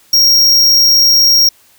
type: tone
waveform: square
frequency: 5588 Hz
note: F8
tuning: in tune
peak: -6 dBFS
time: 0.13-1.49 s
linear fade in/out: 5 ms
effects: white hiss -48 dBFS RMS until 1.78 s